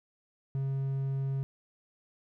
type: tone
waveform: triangle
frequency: 135.7 Hz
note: C#3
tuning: 36 cents flat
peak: -27 dBFS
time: 0.55-1.43 s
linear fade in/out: 0 ms
effects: none